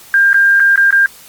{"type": "tone with dropouts", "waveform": "sine", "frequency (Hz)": 1599, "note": "G6", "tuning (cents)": 34, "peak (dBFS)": -6, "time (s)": [0.14, 1.06], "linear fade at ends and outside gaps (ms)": 1, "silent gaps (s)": [[0.331, 0.343], [0.598, 0.602], [0.759, 0.776], [0.907, 0.926]], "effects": ["white hiss -39 dBFS RMS until 1.28 s", "Opus 48 kbps"]}